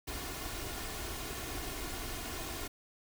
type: noise with comb filter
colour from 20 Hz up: pink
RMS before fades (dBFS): -40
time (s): 0.07-2.68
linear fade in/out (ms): 10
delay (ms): 2.8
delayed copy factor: +0.55
effects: none